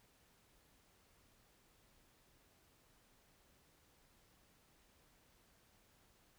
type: silence
effects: pink hiss -71 dBFS RMS until 6.38 s